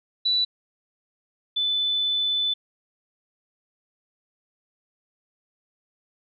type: tone pair in turn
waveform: sine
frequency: 3958 / 3504 Hz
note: B7 / A7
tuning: +3 / -8 cents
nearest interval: major second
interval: 211 cents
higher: first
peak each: -19 / -21 dBFS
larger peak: first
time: 0.25-0.45 / 1.56-2.54 s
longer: second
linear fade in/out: 10 ms
effects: none